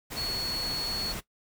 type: tone in noise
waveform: sine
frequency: 4373 Hz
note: C#8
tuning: 24 cents flat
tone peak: -31 dBFS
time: 0.16-1.13 s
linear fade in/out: 20 ms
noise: pink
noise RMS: -37 dBFS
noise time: 0.1-1.21 s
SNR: +3 dB
effects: noise-tail reverb RT60 0.1 s tail -17 dB re dry